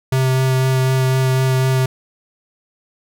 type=tone with vibrato; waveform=square; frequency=130.81 Hz; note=C3; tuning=in tune; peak=-14 dBFS; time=0.12-1.86 s; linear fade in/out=5 ms; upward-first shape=sine; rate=4 Hz; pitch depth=10 cents each way; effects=none